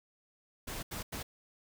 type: noise bursts at uneven times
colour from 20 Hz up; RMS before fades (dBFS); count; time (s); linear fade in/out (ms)
pink; -40; 3; 0.67-0.83 / 0.91-1.03 / 1.12-1.23; 10
effects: none